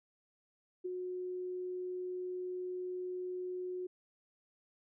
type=tone with ADSR envelope; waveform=sine; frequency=364.3 Hz; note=F#4; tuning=27 cents flat; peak=-34 dBFS; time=0.84-3.87 s; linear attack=16 ms; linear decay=15 ms; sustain=-3 dB; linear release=8 ms; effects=none